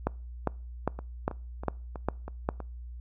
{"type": "two click trains", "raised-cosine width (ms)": 1, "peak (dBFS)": [-12, -24], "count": [7, 6], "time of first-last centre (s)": [[0.07, 2.489], [0.99, 2.603]], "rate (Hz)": [2.48, 3.1], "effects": ["noise-tail reverb RT60 0.4 s tail -25 dB re dry", "added 60 Hz sine -39 dBFS peak until 3 s"]}